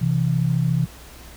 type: tone pair together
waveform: sine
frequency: 130.6 / 164.55 Hz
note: C3 / E3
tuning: -3 / -3 cents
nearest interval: major third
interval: 400 cents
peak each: -20 dBFS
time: 0.01-0.86 s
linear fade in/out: 10 ms
effects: added 60 Hz sine -43 dBFS peak until 1.36 s + pink hiss -44 dBFS RMS until 1.36 s